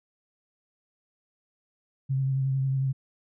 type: tone with vibrato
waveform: sine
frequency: 134.1 Hz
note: C3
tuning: 43 cents sharp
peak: -23 dBFS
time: 2.09-2.93 s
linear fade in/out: 20 ms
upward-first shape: triangle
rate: 11 Hz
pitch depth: 28 cents each way
effects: none